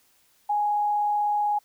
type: tone with frequency modulation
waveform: sine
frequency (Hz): 830.6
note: G#5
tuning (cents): 0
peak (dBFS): -21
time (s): 0.49-1.59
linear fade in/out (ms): 10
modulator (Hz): 36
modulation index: 0.25
effects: white hiss -63 dBFS RMS until 1.64 s